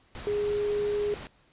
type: tone in noise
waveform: sine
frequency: 413.8 Hz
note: G#4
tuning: 6 cents flat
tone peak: -25 dBFS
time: 0.27-1.14 s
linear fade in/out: 0 ms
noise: pink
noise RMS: -41 dBFS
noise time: 0.15-1.27 s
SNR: +13 dB
effects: pink hiss -63 dBFS RMS until 1.52 s + resampled to 8000 Hz